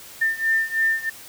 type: beating tone pair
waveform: sine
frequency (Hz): 1795 / 1798.1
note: A6 / A6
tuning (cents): +34 / +37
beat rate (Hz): 3.1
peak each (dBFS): -23 / -21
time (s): 0.21-1.1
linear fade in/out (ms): 10
effects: white hiss -42 dBFS RMS until 1.28 s